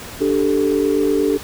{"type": "chord", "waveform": "sine", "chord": "D suspended fourth", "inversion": "none", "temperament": "equal", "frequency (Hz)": [293.7, 392, 440], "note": ["D4", "G4", "A4"], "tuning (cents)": [0, 0, 0], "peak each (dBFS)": [-18, -18, -18], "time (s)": [0.2, 1.38], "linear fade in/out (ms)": 20, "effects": ["tanh soft clip ceiling -5 dBFS", "pink hiss -34 dBFS RMS until 1.43 s"]}